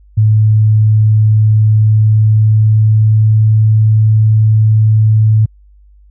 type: tone with pitch glide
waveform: sine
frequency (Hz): 108 to 108.88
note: A2 to A2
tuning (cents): -32 to -18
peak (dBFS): -5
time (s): 0.17-5.46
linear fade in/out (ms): 10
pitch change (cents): +14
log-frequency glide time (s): 1.71-3.58
effects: added 50 Hz sine -40 dBFS peak until 6.1 s